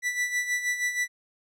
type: tone with tremolo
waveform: 45% pulse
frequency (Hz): 1970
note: B6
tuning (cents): -5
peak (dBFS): -23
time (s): 0.02-1.08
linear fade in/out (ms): 50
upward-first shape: sine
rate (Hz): 6.3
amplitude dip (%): 65
effects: low-pass 10000 Hz 12 dB/octave